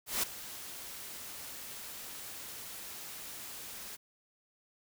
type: noise with ADSR envelope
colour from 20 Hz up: white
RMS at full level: -30 dBFS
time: 0.06-3.97 s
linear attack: 170 ms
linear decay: 8 ms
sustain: -15 dB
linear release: 24 ms
effects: none